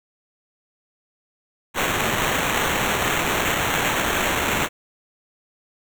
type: noise with sample-and-hold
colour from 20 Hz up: white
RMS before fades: -22 dBFS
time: 1.74-4.69 s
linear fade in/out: 50 ms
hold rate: 4900 Hz
effects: none